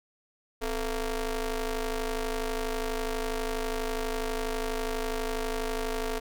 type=ring-modulated tone; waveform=sawtooth; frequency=233.1 Hz; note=A#3; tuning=in tune; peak=-22 dBFS; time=0.61-6.2 s; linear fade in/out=20 ms; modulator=207 Hz; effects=none